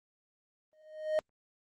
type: tone with exponential growth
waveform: triangle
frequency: 620 Hz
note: D#5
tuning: 6 cents flat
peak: -22 dBFS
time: 0.73-1.19 s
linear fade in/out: 0 ms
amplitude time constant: 99 ms
effects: Opus 24 kbps